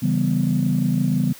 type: chord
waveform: sine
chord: C# half-diminished seventh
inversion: none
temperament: equal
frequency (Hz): 138.59 / 164.81 / 196 / 246.9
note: C#3 / E3 / G3 / B3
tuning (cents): 0 / 0 / 0 / 0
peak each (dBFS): -22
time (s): 0.02-1.33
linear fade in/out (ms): 10
effects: tanh soft clip ceiling -9 dBFS + white hiss -43 dBFS RMS until 1.39 s